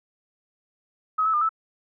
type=tone with pitch steps; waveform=sine; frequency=1272 / 1304 / 1207 / 1311 Hz; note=D#6 / E6 / D6 / E6; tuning=+38 / -19 / +47 / -10 cents; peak=-19 dBFS; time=1.18-1.492 s; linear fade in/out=10 ms; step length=78 ms; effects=none